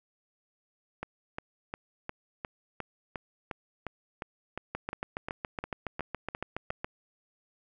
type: two click trains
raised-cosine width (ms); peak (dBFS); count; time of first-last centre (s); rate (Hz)
0.5; -18 / -20; 16 / 17; 4.75-6.845 / 1.03-6.704; 7.16 / 2.82
effects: none